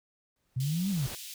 pink noise with exponential growth, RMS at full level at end -40 dBFS, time 0.36-1.15 s, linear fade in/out 2 ms, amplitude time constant 170 ms
sine exponential two-way sweep, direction up then down, 122.7 to 204.8 to 122.7 Hz, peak -27 dBFS, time 0.56-1.07 s, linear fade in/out 10 ms, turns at 0.9 s
pink high-pass noise, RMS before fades -43 dBFS, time 0.6-1.34 s, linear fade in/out 2 ms, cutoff 2900 Hz, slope 24 dB/octave
effects none

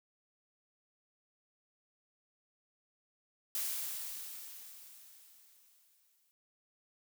blue noise with exponential decay, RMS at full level -35 dBFS, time 3.55-6.31 s, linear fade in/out 0 ms, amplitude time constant 600 ms, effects none

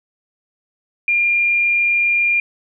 sine tone with frequency modulation, 2400 Hz, D7, 37 cents sharp, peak -13 dBFS, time 1.08-2.4 s, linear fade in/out 2 ms, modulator 32.7 Hz, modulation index 0.3, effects none

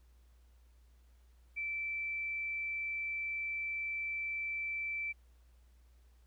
sine tone, 2329 Hz, D7, 15 cents flat, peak -35 dBFS, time 1.56-5.13 s, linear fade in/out 20 ms, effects added 60 Hz sine -60 dBFS peak until 6.26 s + pink hiss -75 dBFS RMS until 6.26 s

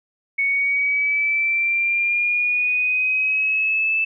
sine exponential sweep, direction up, 2217 to 2637 Hz, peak -17 dBFS, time 0.38-4.05 s, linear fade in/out 10 ms, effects none

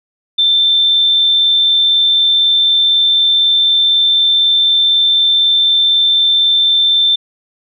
sine tone, 3558 Hz, A7, 19 cents sharp, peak -8 dBFS, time 0.38-7.16 s, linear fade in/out 10 ms, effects none

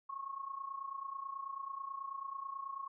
sine tone with amplitude modulation, 1092 Hz, C#6, 26 cents flat, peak -37 dBFS, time 0.09-2.88 s, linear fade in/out 10 ms, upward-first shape sine, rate 29.2 Hz, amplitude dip 75%, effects none

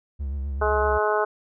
triangle tone with vibrato, 69.3 Hz, C#2, in tune, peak -24 dBFS, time 0.19-0.99 s, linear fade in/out 20 ms, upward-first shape sine, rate 7.8 Hz, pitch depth 69 cents each way
harmonic tone, 211.8 Hz, G#3, 34 cents sharp, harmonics 2 / 3 / 4 / 5 / 6 / 7, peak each -24 / -26 / -27 / -28 / -29 / -29 dBFS, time 0.61-1.25 s, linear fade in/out 10 ms
effects none

